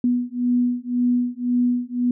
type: beating tone pair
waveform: sine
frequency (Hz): 244.2 / 246.1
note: B3 / B3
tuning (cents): -19 / -6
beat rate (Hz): 1.9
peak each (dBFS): -21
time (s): 0.04-2.11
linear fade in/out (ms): 2
effects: none